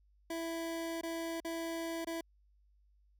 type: tone with dropouts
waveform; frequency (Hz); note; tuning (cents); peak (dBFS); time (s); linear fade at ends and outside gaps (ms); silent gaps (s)
25% pulse; 331; E4; +7; -33; 0.3-2.21; 5; 1.012-1.032 / 1.403-1.447 / 2.047-2.07
effects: added 50 Hz sine -65 dBFS peak until 3.19 s